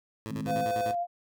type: tone with tremolo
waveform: 15% pulse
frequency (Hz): 109.7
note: A2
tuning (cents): -5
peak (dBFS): -29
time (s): 0.26-0.95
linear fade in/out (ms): 0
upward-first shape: square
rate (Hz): 10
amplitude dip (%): 80
type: chord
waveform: sine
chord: Ab major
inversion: second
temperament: equal with one note detuned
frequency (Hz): 155.56 / 209.8 / 261.6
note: Eb3 / Ab3 / C4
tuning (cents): 0 / +18 / 0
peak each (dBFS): -36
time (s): 0.28-0.67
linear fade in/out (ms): 50
type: tone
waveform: square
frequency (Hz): 507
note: B4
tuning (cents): +45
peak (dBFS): -34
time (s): 0.45-0.94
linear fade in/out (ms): 50
type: tone with vibrato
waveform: sine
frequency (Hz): 698.5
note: F5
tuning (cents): 0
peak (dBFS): -27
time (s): 0.46-1.07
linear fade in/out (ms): 50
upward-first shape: sine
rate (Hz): 7.1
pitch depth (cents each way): 16
effects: none